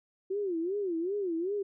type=tone with vibrato; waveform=sine; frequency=366.9 Hz; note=F#4; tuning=15 cents flat; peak=-29 dBFS; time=0.3-1.63 s; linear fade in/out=10 ms; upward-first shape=sine; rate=2.6 Hz; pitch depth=210 cents each way; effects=none